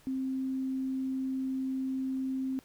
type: tone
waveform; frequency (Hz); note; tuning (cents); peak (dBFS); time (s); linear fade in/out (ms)
sine; 263.4; C4; +12; -30; 0.07-2.59; 0
effects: pink hiss -61 dBFS RMS until 2.64 s